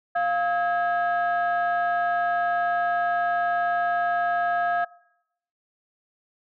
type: tone cluster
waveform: sine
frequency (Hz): 699 / 1280 / 1640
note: F5 / D#6 / G#6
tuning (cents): +1 / +49 / -22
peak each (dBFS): -21 / -30 / -28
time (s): 0.15-4.85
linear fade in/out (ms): 10
effects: noise-tail reverb RT60 0.8 s tail -22 dB re dry + tanh soft clip ceiling -15 dBFS